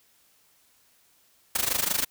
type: noise with amplitude modulation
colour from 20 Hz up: white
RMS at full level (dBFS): -23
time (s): 1.55-2.05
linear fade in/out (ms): 5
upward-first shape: sine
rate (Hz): 25.4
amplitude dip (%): 85
effects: white hiss -63 dBFS RMS until 2.1 s